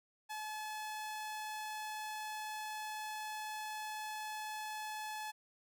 sawtooth tone, 858 Hz, A5, 44 cents flat, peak -37 dBFS, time 0.29-5.32 s, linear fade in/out 20 ms, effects none

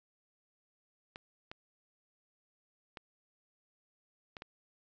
clicks, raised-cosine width 0.3 ms, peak -28 dBFS, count 5, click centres 1.159 / 1.515 / 2.972 / 4.368 / 4.421 s, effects resampled to 16000 Hz

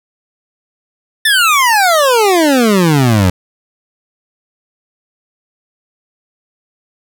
25% pulse exponential sweep, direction down, 1807 to 87.31 Hz, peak -4 dBFS, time 1.25-3.3 s, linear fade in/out 5 ms, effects none

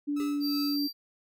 sine tone with pitch glide, 290 to 287.5 Hz, D4 to D4, -22 to -37 cents, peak -27 dBFS, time 0.07-0.88 s, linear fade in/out 20 ms, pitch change -15 cents, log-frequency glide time 0.21-0.54 s
sawtooth tone with tremolo, 1300 Hz, E6, 24 cents flat, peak -37 dBFS, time 0.16-0.77 s, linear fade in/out 10 ms, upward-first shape sine, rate 2.8 Hz, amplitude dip 85%
square tone with exponential decay, 401.4 Hz, G4, 41 cents sharp, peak -37 dBFS, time 0.2-0.53 s, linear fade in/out 0 ms, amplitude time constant 70 ms
square tone, 4699 Hz, D8, in tune, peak -33 dBFS, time 0.4-0.93 s, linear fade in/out 50 ms
effects none

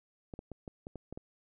clicks, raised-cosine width 2 ms, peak -29 dBFS, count 8, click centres 0.338 / 0.391 / 0.517 / 0.678 / 0.869 / 0.957 / 1.126 / 1.175 s, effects none

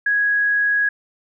sine tone, 1661.2 Hz, G#6, in tune, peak -15 dBFS, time 0.06-0.89 s, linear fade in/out 5 ms, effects none

